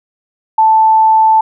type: tone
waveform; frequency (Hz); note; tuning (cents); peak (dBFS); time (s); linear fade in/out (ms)
sine; 880; A5; 0; -5; 0.58-1.41; 5
effects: none